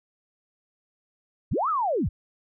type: linear two-way sweep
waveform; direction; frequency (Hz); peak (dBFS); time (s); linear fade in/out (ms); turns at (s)
sine; up then down; 35.33 to 1342 to 35.33; -22; 1.51-2.09; 10; 1.69
effects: none